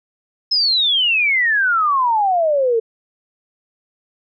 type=exponential sweep; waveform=sine; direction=down; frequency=5220 to 440 Hz; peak=-13 dBFS; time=0.51-2.8 s; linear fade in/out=10 ms; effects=none